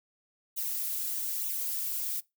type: noise with flanger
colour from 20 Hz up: violet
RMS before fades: -33 dBFS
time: 0.56-2.21 s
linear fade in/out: 20 ms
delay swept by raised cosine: 0.3 to 5.5 ms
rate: 1.1 Hz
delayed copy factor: +0.75
effects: noise-tail reverb RT60 0.2 s tail -22 dB re dry